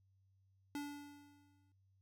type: tone with exponential decay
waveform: square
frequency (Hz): 288.8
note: D4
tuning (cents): -29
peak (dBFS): -40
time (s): 0.75-1.72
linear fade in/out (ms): 1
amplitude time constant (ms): 210
effects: noise-tail reverb RT60 0.2 s tail -25 dB re dry + added 96 Hz sine -70 dBFS peak until 2.01 s